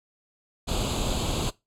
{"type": "noise with comb filter", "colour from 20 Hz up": "pink", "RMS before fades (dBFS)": -27, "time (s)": [0.67, 1.51], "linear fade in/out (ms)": 20, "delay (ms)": 0.27, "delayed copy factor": 0.8, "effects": ["noise-tail reverb RT60 0.2 s tail -19 dB re dry", "low-pass 9000 Hz 12 dB/octave"]}